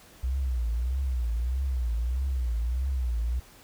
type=tone with vibrato; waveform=sine; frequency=61.74 Hz; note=B1; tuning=in tune; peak=-24 dBFS; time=0.23-3.4 s; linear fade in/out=10 ms; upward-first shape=triangle; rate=1.6 Hz; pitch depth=180 cents each way; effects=tanh soft clip ceiling -20 dBFS + pink hiss -53 dBFS RMS until 3.63 s